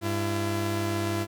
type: tone pair together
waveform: sawtooth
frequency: 100.2 / 337.3 Hz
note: G2 / E4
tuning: +38 / +40 cents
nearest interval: octave + major sixth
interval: 2102 cents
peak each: -25 dBFS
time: 0.01-1.27 s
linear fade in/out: 50 ms
effects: none